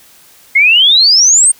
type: exponential sweep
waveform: sine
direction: up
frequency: 2100 to 8870 Hz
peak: -4 dBFS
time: 0.55-1.52 s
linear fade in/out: 10 ms
effects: white hiss -43 dBFS RMS until 1.59 s